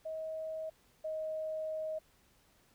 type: tone pair in turn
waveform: sine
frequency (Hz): 635 / 628.1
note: D#5 / D#5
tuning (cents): +35 / +16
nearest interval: unison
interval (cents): 19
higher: first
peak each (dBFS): -37 / -35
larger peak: second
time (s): 0.05-0.7 / 1.04-1.99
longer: second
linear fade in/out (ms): 10
effects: pink hiss -68 dBFS RMS until 2.74 s